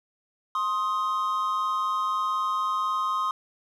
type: tone pair together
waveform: triangle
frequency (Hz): 1054 / 1252.4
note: C6 / D#6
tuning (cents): +12 / +11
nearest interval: minor third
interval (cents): 299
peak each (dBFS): -25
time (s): 0.55-3.31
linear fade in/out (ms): 2
effects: none